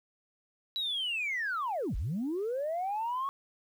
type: linear two-way sweep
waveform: sine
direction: down then up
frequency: 3951 to 34.65 to 1116 Hz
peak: -29 dBFS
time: 0.76-3.29 s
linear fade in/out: 0 ms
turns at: 1.96 s
effects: tanh soft clip ceiling -27 dBFS + 10-bit